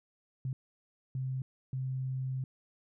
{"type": "tone bursts at uneven times", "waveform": "sine", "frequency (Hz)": 130.81, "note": "C3", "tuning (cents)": 0, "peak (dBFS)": -32, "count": 3, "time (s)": [[0.45, 0.53], [1.15, 1.42], [1.73, 2.44]], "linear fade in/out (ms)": 2, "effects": []}